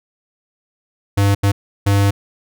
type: tone bursts at uneven times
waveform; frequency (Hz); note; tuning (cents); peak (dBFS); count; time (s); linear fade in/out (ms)
square; 100; G2; +35; -12; 3; 1.17-1.35 / 1.43-1.52 / 1.86-2.11; 10
effects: none